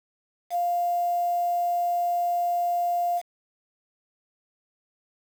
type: tone with quantisation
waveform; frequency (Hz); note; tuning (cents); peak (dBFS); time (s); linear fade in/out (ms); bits
sine; 700; F5; +4; -22; 0.5-3.22; 50; 7
effects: none